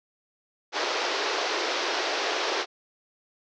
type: band-pass noise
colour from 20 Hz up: pink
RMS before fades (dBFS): -28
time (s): 0.72-2.66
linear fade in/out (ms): 50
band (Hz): 340 to 5800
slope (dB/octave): 48
effects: none